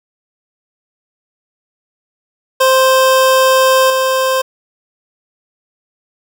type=tone with level steps; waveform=25% pulse; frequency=523.3 Hz; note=C5; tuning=in tune; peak=-4 / -8 dBFS; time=2.6-4.42 s; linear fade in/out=10 ms; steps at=3.9 s; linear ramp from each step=2 ms; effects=7-bit